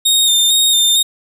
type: tone with vibrato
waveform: sawtooth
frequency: 3667 Hz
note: A#7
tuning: 29 cents flat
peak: -7 dBFS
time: 0.05-1.03 s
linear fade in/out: 10 ms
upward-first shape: square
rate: 2.2 Hz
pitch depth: 27 cents each way
effects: none